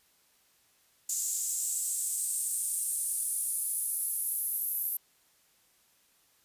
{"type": "noise with high-pass filter sweep", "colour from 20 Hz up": "white", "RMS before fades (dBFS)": -32, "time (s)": [1.09, 4.97], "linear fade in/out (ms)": 5, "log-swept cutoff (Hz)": [7100, 12000], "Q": 4.8, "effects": ["white hiss -67 dBFS RMS until 6.44 s", "resampled to 32000 Hz"]}